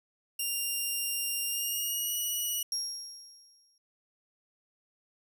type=tone with pitch glide; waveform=5% pulse; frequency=2794 to 2921 Hz; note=F7 to F#7; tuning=0 to -23 cents; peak=-22 dBFS; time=0.39-2.63 s; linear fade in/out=5 ms; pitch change=+77 cents; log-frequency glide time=1.46-2.16 s
type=tone with exponential decay; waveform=35% pulse; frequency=5588 Hz; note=F8; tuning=in tune; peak=-26 dBFS; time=2.72-3.78 s; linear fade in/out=2 ms; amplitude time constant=230 ms
effects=none